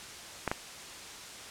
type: clicks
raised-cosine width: 0.5 ms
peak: -14 dBFS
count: 2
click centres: 0.477 / 0.515 s
effects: white hiss -45 dBFS RMS until 1.5 s + low-pass 8000 Hz 12 dB/octave